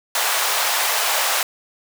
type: high-pass noise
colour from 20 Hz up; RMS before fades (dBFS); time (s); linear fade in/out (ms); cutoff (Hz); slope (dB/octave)
pink; -20; 0.15-1.43; 2; 660; 24
effects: none